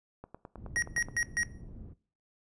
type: click train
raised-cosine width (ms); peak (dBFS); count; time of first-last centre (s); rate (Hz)
1; -30; 9; 0.24-1.086; 9.46
type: low-pass noise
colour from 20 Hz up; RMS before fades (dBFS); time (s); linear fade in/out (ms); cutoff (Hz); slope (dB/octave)
pink; -46; 0.56-1.94; 20; 230; 12
type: tone bursts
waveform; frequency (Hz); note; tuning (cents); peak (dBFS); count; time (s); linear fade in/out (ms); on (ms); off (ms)
square; 1890; A#6; +23; -28; 4; 0.76-1.432; 0; 63; 140
effects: noise-tail reverb RT60 0.4 s tail -19 dB re dry + resampled to 22050 Hz